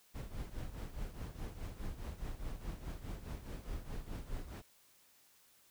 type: noise with tremolo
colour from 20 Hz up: brown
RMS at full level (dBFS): -40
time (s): 0.14-4.62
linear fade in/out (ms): 20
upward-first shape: triangle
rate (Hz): 4.8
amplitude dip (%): 80
effects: white hiss -67 dBFS RMS until 5.7 s